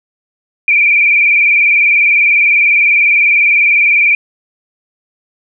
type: tone with vibrato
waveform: sine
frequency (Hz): 2362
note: D7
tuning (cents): +9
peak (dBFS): -6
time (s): 0.68-4.15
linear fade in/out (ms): 2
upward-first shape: sine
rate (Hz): 20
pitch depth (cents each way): 65
effects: none